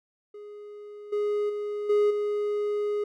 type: tone with level steps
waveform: triangle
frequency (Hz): 415.3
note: G#4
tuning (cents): 0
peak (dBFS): -38 / -22 / -27 / -17 / -23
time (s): 0.34-3.04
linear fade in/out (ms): 5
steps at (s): 1.12 / 1.49 / 1.89 / 2.1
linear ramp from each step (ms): 10
effects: none